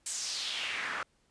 pink noise with band-pass filter sweep, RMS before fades -36 dBFS, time 0.06-1.03 s, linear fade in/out 2 ms, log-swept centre 8100 to 1300 Hz, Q 2.7, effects pink hiss -71 dBFS RMS until 1.3 s + resampled to 22050 Hz

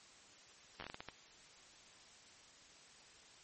slowing click train, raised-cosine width 0.3 ms, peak -29 dBFS, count 9, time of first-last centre 0.8-1.087 s, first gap 10 ms, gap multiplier 1.35, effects white hiss -61 dBFS RMS until 3.43 s + MP3 32 kbps

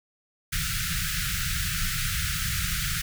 pink band-stop noise, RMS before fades -28 dBFS, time 0.52-3.02 s, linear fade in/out 10 ms, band 180 to 1300 Hz, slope 96 dB/octave, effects none

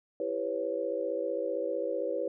sine chord, C# half-diminished seventh, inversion first, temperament just, 332.6 / 399.1 / 498.9 / 554.4 Hz, E4 / G4 / B4 / C#5, +16 / +31 / +17 / 0 cents, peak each -38 / -37 / -33 / -34 dBFS, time 0.2-2.28 s, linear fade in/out 2 ms, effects none

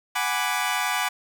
20% pulse chord, G# half-diminished seventh, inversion third, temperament equal, 740 / 830.6 / 987.8 / 1174.7 Hz, F#5 / G#5 / B5 / D6, 0 / 0 / 0 / 0 cents, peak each -24 dBFS, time 0.15-1.09 s, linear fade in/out 10 ms, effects 9-bit

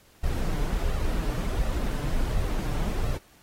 brown noise with flanger, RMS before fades -26 dBFS, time 0.23-3.18 s, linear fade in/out 10 ms, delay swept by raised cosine 1.5 to 6.9 ms, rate 1.4 Hz, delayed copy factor +0.55, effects pink hiss -58 dBFS RMS until 3.42 s + AAC 48 kbps

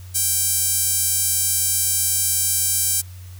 sawtooth tone with high-pass filter, 784 Hz, G5, in tune, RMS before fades -20 dBFS, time 0.14-3.02 s, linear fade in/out 20 ms, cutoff 8600 Hz, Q 1.4, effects added 91 Hz sine -35 dBFS peak until 3.39 s + white hiss -49 dBFS RMS until 3.39 s

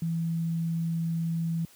sine tone, 165.5 Hz, E3, 7 cents sharp, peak -26 dBFS, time 0.02-1.65 s, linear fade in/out 2 ms, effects white hiss -56 dBFS RMS until 1.75 s + high-pass 60 Hz 12 dB/octave

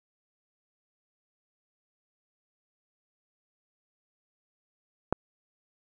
click, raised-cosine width 1 ms, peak -10 dBFS, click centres 5.126 s, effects none

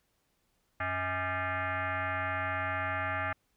sine tone with frequency modulation, 274.1 Hz, C#4, 19 cents flat, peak -30 dBFS, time 0.8-3.33 s, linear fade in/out 5 ms, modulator 367 Hz, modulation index 5.1, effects pink hiss -75 dBFS RMS until 3.56 s

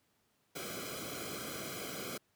pink noise with comb filter, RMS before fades -42 dBFS, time 0.55-2.18 s, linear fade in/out 10 ms, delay 1.1 ms, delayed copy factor -1, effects pink hiss -75 dBFS RMS until 2.35 s + high-pass 100 Hz 12 dB/octave

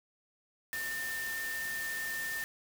sine tone in noise, 1800 Hz, A6, 39 cents sharp, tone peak -35 dBFS, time 0.73-2.44 s, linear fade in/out 0 ms, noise white, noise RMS -42 dBFS, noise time 0.73-2.44 s, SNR +4 dB, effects none

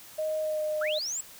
sine tone with pitch glide, 622.3 to 612.7 Hz, D#5 to D#5, 0 to -27 cents, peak -27 dBFS, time 0.18-0.99 s, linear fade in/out 10 ms, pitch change -27 cents, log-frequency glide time 0.42-0.63 s
sine linear sweep, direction up, 1201 to 7860 Hz, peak -30 dBFS, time 0.81-1.21 s, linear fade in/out 5 ms
effects white hiss -49 dBFS RMS until 1.39 s

